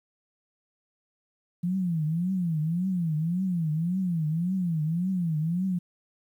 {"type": "tone with vibrato", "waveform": "sine", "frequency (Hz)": 170.3, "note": "F3", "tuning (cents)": -43, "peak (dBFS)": -24, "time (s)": [1.63, 5.79], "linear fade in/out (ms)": 10, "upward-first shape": "triangle", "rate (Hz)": 1.8, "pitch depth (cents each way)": 220, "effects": ["10-bit"]}